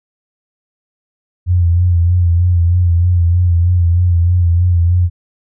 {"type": "tone with vibrato", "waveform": "sine", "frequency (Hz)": 87.31, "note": "F2", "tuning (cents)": 0, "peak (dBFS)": -8, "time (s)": [1.46, 5.1], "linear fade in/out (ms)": 50, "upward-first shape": "sine", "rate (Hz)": 3.2, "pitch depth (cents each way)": 50, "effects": []}